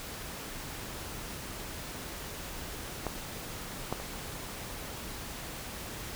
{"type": "clicks", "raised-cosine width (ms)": 1, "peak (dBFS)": [-17, -16, -26], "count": 3, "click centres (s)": [3.067, 3.926, 4], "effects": ["pink hiss -41 dBFS RMS until 6.15 s"]}